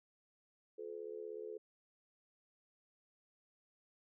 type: tone with amplitude modulation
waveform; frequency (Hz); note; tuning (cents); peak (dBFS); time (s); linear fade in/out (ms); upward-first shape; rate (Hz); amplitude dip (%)
sine; 431.9; A4; -32; -39; 0.78-1.58; 10; sine; 76.6; 95
effects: none